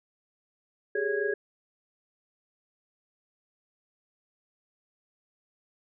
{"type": "tone cluster", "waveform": "sine", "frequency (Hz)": [395.6, 421.5, 563, 1649], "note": ["G4", "G#4", "C#5", "G#6"], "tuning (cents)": [16, 26, 27, -13], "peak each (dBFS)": [-31, -29, -36, -32], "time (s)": [0.95, 1.34], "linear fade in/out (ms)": 5, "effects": []}